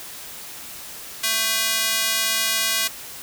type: tone with high-pass filter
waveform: square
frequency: 222.8 Hz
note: A3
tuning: 22 cents sharp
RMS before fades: -22 dBFS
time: 1.23-2.88 s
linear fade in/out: 10 ms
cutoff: 2500 Hz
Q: 0.64
effects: white hiss -37 dBFS RMS until 3.22 s